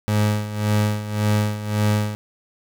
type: tone with tremolo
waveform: 30% pulse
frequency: 105.4 Hz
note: G#2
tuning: 26 cents sharp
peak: -13 dBFS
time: 0.08-2.15 s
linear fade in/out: 0 ms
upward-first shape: sine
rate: 1.8 Hz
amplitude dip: 75%
effects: none